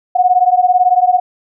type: beating tone pair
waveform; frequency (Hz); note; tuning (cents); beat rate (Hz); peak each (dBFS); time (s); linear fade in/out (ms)
sine; 720 / 738; F#5 / F#5; -47 / -5; 18; -11; 0.15-1.2; 10
effects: none